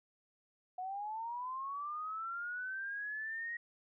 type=linear sweep; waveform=sine; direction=up; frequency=724 to 1893 Hz; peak=-38 dBFS; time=0.78-3.57 s; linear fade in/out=5 ms; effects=none